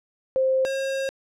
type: tone pair in turn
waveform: sine / square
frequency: 525 / 538.8 Hz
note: C5 / C#5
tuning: +6 / -49 cents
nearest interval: unison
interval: 45 cents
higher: second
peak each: -18 / -25 dBFS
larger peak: first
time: 0.36-0.65 / 0.65-1.09 s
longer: second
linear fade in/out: 0 ms
effects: low-pass 8000 Hz 12 dB/octave